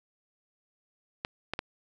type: clicks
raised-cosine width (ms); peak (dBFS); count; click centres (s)
0.3; -15; 3; 1.249 / 1.536 / 1.591
effects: none